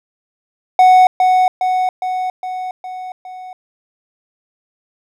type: tone with echo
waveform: triangle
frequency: 740 Hz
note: F#5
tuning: in tune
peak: -3 dBFS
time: 0.79-1.07 s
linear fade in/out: 2 ms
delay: 410 ms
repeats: 6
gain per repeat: -4 dB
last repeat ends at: 3.53 s
effects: none